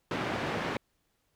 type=band-pass noise; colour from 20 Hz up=pink; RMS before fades=-33 dBFS; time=0.11-0.77 s; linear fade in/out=2 ms; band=150 to 2400 Hz; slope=12 dB/octave; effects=pink hiss -75 dBFS RMS until 1.35 s